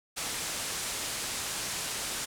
white low-pass noise, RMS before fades -35 dBFS, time 0.16-2.26 s, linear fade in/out 20 ms, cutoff 10000 Hz, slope 24 dB/octave, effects none

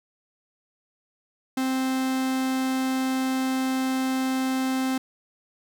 45% pulse tone, 261.6 Hz, C4, in tune, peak -23 dBFS, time 1.57-4.98 s, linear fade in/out 5 ms, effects none

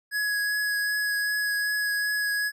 square tone with vibrato, 1674 Hz, G#6, 13 cents sharp, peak -25 dBFS, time 0.11-2.52 s, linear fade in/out 50 ms, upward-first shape triangle, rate 2.6 Hz, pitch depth 13 cents each way, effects none

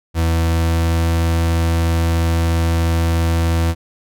40% pulse tone with pitch glide, 82.41 to 83.08 Hz, E2 to E2, 0 to +14 cents, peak -13 dBFS, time 0.14-3.75 s, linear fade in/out 50 ms, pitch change +14 cents, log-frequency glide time 0.35-1.08 s, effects none

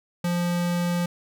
square tone, 174.61 Hz, F3, in tune, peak -23 dBFS, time 0.24-1.06 s, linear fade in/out 5 ms, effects none

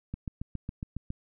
click train, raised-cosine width 5 ms, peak -22 dBFS, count 8, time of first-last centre 0.14-1.104 s, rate 7.26 Hz, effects none

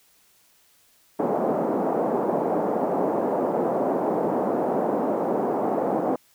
white band-pass noise, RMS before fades -24 dBFS, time 1.19-6.16 s, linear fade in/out 5 ms, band 200 to 750 Hz, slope 24 dB/octave, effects white hiss -60 dBFS RMS until 6.34 s

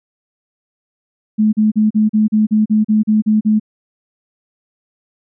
sine tone bursts, 214.7 Hz, A3, 42 cents flat, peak -9 dBFS, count 12, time 1.38-3.598 s, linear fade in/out 20 ms, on 150 ms, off 38 ms, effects none

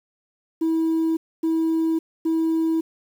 sine tone bursts, 324.2 Hz, E4, 29 cents flat, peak -16 dBFS, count 3, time 0.61-2.81 s, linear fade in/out 10 ms, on 560 ms, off 260 ms, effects tanh soft clip ceiling -17 dBFS + 8-bit

